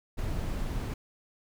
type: noise with ADSR envelope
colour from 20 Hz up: brown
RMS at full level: -29 dBFS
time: 0.17-0.94 s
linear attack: 26 ms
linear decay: 4 ms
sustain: -3 dB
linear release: 5 ms
effects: none